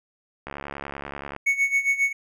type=click train; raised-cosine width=0.5 ms; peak=-18 dBFS; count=64; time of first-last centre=0.47-1.364 s; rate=70.5 Hz
type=tone with tremolo; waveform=triangle; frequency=2217 Hz; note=C#7; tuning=in tune; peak=-15 dBFS; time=1.46-2.13 s; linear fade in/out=10 ms; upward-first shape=sine; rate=7.4 Hz; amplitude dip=80%
effects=none